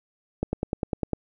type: click train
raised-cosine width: 2 ms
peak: -12 dBFS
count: 8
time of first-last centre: 0.43-1.133 s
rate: 9.96 Hz
effects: none